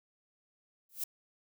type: noise with exponential growth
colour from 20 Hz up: violet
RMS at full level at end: -30 dBFS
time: 0.89-1.04 s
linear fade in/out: 5 ms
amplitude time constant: 31 ms
effects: none